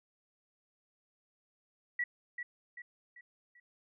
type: tone with echo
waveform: sine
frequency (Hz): 1938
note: B6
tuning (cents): -33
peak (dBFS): -30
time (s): 1.99-2.04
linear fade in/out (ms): 5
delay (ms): 390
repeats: 4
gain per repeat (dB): -7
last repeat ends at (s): 3.6
effects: none